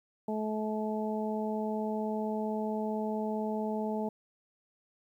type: harmonic tone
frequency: 215.6 Hz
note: A3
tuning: 35 cents flat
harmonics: 1 / 2 / 3 / 4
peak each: -33 / -36 / -38 / -39 dBFS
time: 0.28-4.09 s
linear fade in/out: 5 ms
effects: 11-bit